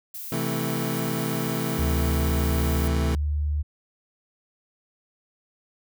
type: noise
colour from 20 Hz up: violet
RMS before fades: -36 dBFS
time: 0.14-2.88 s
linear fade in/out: 5 ms
type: chord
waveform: 25% pulse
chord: A minor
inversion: first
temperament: equal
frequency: 130.81 / 164.81 / 220 Hz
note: C3 / E3 / A3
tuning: 0 / 0 / 0 cents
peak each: -26 dBFS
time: 0.32-3.15 s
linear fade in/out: 2 ms
type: tone with pitch glide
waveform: sine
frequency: 73.42 to 74.19 Hz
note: D2 to D2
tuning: 0 to +18 cents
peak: -22 dBFS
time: 1.78-3.63 s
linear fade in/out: 20 ms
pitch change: +18 cents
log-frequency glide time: 3.13-3.25 s
effects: none

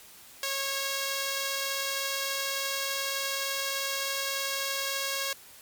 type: tone pair together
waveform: 5% pulse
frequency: 547.9 / 1632 Hz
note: C#5 / G#6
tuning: -20 / -31 cents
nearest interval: octave + perfect fifth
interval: 1889 cents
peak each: -18 / -26 dBFS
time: 0.43-5.33 s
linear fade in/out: 2 ms
effects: white hiss -51 dBFS RMS until 5.61 s + MP3 96 kbps

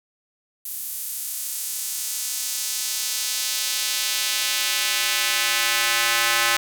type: tone with high-pass filter sweep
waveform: square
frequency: 116.54 Hz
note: A#2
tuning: in tune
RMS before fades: -24 dBFS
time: 0.65-6.57 s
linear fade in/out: 5 ms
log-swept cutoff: 12000 to 1500 Hz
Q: 0.92
effects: none

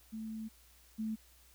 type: tone pair in turn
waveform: sine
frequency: 220 / 219.2 Hz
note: A3 / A3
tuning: 0 / -6 cents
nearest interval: unison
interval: 6 cents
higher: first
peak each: -39 / -34 dBFS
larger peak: second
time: 0.12-0.49 / 0.98-1.16 s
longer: first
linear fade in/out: 20 ms
effects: added 60 Hz sine -64 dBFS peak until 1.54 s + white hiss -64 dBFS RMS until 1.54 s

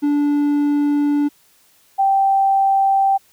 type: tone pair in turn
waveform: triangle / sine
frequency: 290.6 / 781.2 Hz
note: D4 / G5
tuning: -18 / -6 cents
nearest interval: octave + perfect fourth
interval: 1712 cents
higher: second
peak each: -12 dBFS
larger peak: neither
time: 0.02-1.29 / 1.98-3.18 s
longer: first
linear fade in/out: 20 ms
effects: white hiss -55 dBFS RMS until 3.32 s

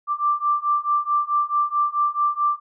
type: beating tone pair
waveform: sine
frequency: 1175 / 1179.6 Hz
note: D6 / D6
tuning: +1 / +7 cents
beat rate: 4.6 Hz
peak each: -22 / -21 dBFS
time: 0.07-2.6 s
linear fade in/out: 50 ms
effects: none

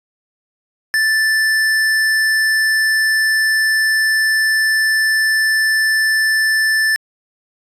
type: tone with tanh clipping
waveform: sine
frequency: 1760 Hz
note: A6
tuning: in tune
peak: -14 dBFS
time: 0.94-6.96 s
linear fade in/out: 0 ms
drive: 18 dB
effects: resampled to 32000 Hz

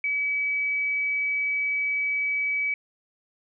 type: tone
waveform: sine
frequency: 2284 Hz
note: D7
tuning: 49 cents flat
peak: -23 dBFS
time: 0.04-2.74 s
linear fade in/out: 2 ms
effects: none

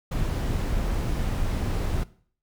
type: noise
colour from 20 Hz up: brown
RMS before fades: -26 dBFS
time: 0.11-2.04 s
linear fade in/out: 10 ms
effects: noise-tail reverb RT60 0.5 s tail -19 dB re dry

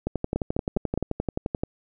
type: two click trains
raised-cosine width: 2 ms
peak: -12 / -11 dBFS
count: 19 / 4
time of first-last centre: 0.07-1.635 / 0.36-0.976 s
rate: 11.5 / 4.87 Hz
effects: none

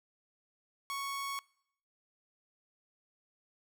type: tone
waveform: sawtooth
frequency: 1108.7 Hz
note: C#6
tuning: in tune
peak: -32 dBFS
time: 0.9-1.39 s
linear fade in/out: 0 ms
effects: noise-tail reverb RT60 0.7 s tail -24 dB re dry

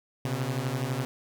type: beating tone pair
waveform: sawtooth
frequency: 123.47 / 135.47 Hz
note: B2 / C#3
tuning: 0 / -39 cents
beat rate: 12 Hz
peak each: -27 / -27 dBFS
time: 0.25-1.05 s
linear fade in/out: 0 ms
effects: none

